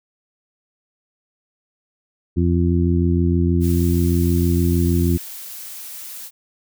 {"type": "harmonic tone", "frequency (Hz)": 86.4, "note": "F2", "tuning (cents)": -18, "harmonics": [1, 2, 3, 4], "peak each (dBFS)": [-17, -20, -22, -23], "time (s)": [2.36, 5.18], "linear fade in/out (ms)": 20}
{"type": "noise", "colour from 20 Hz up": "blue", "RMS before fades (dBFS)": -34, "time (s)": [3.6, 6.31], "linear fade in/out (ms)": 50}
{"effects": []}